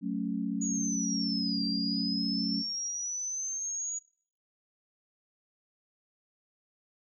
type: chord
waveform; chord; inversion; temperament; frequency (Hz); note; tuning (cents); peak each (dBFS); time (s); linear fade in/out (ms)
sine; F# minor; none; equal; 185 / 220 / 277.2; F#3 / A3 / C#4; 0 / 0 / 0; -34; 0.01-2.64; 50
type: exponential two-way sweep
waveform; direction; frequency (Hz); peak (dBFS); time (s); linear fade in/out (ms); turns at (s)
sine; down then up; 6800 to 4700 to 6800; -32; 0.61-3.99; 10; 1.65
effects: noise-tail reverb RT60 0.5 s tail -22 dB re dry

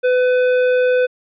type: tone with tanh clipping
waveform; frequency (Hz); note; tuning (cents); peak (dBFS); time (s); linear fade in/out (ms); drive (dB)
sine; 502; B4; +28; -14; 0.03-1.07; 20; 13
effects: resampled to 8000 Hz

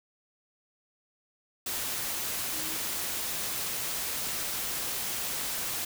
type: tone in noise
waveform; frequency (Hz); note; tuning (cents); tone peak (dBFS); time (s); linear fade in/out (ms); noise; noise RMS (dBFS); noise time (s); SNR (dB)
sine; 318.3; D#4; +39; -44; 2.53-2.77; 5; white; -33; 1.66-5.85; -14
effects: none

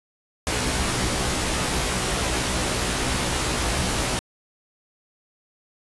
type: noise with comb filter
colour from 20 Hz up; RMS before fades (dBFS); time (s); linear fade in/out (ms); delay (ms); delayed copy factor
pink; -24; 0.47-4.19; 0; 16; +0.85
effects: resampled to 24000 Hz

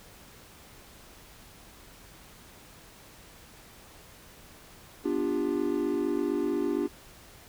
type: chord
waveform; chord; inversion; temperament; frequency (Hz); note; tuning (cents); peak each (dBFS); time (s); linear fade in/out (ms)
triangle; G dominant seventh; first; equal with one note detuned; 246.9 / 293.7 / 349.2 / 397.7; B3 / D4 / F4 / G4; 0 / 0 / 0 / +25; -33 / -28 / -29 / -30; 5.04-6.88; 20
effects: pink hiss -52 dBFS RMS until 7.48 s

